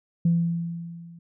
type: tone with level ramp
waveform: sine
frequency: 169.1 Hz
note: E3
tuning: 44 cents sharp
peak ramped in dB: -15 to -43 dBFS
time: 0.25-1.19 s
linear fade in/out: 5 ms
effects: tanh soft clip ceiling -12 dBFS